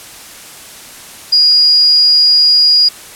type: tone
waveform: sine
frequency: 4874 Hz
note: D#8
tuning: 37 cents flat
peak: -5 dBFS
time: 1.32-2.89 s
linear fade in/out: 10 ms
effects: white hiss -33 dBFS RMS until 3.15 s + low-pass 12000 Hz 12 dB/octave